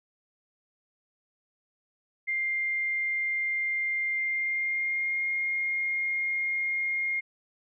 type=tone with pitch glide; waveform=sine; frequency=2100 to 2132 Hz; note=C7 to C7; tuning=+6 to +32 cents; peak=-26 dBFS; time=2.27-7.21 s; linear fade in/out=20 ms; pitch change=+26 cents; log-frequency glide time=4.1-5.25 s; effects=none